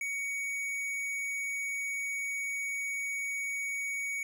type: tone with hard clipping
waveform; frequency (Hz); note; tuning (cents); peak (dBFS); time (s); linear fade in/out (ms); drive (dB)
sine; 2242; C#7; +19; -34; 0.01-4.23; 2; 11
effects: none